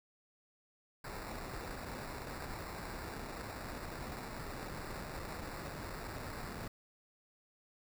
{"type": "noise with sample-and-hold", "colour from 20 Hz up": "pink", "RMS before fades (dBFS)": -44, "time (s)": [1.04, 6.68], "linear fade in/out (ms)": 5, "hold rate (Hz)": 3150, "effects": []}